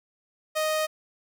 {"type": "tone", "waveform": "sawtooth", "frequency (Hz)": 622.3, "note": "D#5", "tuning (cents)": 0, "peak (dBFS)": -20, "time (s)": [0.55, 0.87], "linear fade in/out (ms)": 20, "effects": []}